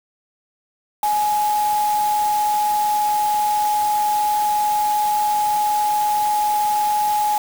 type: tone in noise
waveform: sine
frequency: 839 Hz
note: G#5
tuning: 17 cents sharp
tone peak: -16 dBFS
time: 1.03-7.38 s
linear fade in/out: 2 ms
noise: white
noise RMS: -31 dBFS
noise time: 1.03-7.38 s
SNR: +12 dB
effects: none